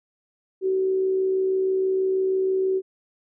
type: tone with amplitude modulation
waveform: sine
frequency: 379.1 Hz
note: F#4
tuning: 42 cents sharp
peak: -18 dBFS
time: 0.61-2.82 s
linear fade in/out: 50 ms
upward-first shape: sine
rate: 66.2 Hz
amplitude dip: 30%
effects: none